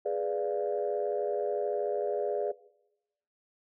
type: chord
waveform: sine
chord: G# diminished seventh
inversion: none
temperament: equal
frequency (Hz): 415.3 / 493.9 / 587.3 / 698.5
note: G#4 / B4 / D5 / F5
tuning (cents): 0 / 0 / 0 / 0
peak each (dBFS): -31 / -34 / -32 / -37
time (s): 0.05-2.52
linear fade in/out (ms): 10
effects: noise-tail reverb RT60 0.9 s tail -20 dB re dry + tanh soft clip ceiling -19 dBFS